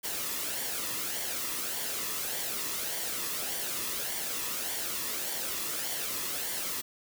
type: noise with flanger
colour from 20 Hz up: white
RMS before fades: -34 dBFS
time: 0.03-6.82 s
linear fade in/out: 20 ms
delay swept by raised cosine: 0.77 to 1.34 ms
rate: 1.7 Hz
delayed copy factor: -0.5
effects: none